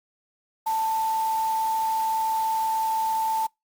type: tone in noise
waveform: sine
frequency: 887 Hz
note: A5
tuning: 14 cents sharp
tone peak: -22 dBFS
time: 0.66-3.47 s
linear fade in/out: 10 ms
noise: white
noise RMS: -40 dBFS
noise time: 0.66-3.47 s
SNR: +15 dB
effects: noise-tail reverb RT60 0.2 s tail -26 dB re dry + Opus 48 kbps